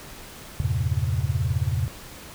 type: chord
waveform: sine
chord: E diminished seventh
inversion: none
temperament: equal with one note detuned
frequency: 82.41 / 98 / 116.54 / 135.11 Hz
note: E2 / G2 / Bb2 / Db3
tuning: 0 / 0 / 0 / -44 cents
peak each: -27 dBFS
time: 0.6-1.88 s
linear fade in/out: 0 ms
effects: pink hiss -42 dBFS RMS until 2.34 s